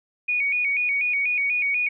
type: tone with vibrato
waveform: sine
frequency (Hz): 2349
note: D7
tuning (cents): 0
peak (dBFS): -20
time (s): 0.28-1.89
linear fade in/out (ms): 10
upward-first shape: square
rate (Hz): 4.1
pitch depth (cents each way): 80
effects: none